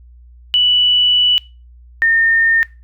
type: tone pair in turn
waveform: sine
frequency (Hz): 2960 / 1821.6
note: F#7 / A#6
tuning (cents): 0 / -40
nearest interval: minor sixth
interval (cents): 840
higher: first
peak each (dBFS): -9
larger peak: neither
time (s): 0.54-1.38 / 2.02-2.63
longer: first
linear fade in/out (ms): 0
effects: noise-tail reverb RT60 0.3 s tail -22 dB re dry + added 60 Hz sine -39 dBFS peak until 2.83 s